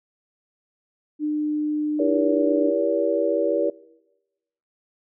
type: tone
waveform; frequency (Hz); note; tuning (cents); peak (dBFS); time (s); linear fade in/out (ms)
sine; 301.1; D4; +43; -21; 1.19-2.73; 50
type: chord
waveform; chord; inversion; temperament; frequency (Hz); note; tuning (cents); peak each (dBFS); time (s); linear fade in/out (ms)
sine; E diminished seventh; none; just; 329.6 / 395.6 / 474.7 / 569.6; E4 / G4 / Bb4 / Db5; 0 / +16 / +31 / +47; -26 / -27 / -25 / -23; 1.99-3.7; 5
effects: noise-tail reverb RT60 1.0 s tail -22 dB re dry